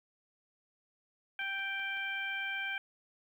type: harmonic tone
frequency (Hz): 784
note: G5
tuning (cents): 0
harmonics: 1 / 2 / 3 / 4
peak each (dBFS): -46 / -37 / -38 / -44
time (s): 1.39-2.78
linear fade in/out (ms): 2
type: clicks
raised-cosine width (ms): 0.3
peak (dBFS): -39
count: 4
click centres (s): 1.416 / 1.593 / 1.796 / 1.971
effects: 11-bit